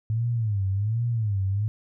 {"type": "tone with vibrato", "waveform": "sine", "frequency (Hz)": 106.9, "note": "A2", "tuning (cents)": -49, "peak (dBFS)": -22, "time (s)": [0.1, 1.68], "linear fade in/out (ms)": 0, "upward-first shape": "sine", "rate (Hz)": 1.3, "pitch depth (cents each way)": 190, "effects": []}